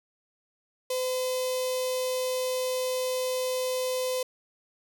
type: tone with notch filter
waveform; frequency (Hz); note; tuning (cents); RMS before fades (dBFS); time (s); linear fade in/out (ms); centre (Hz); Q
sawtooth; 510; C5; -44; -29; 0.9-4.23; 5; 1500; 0.59
effects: none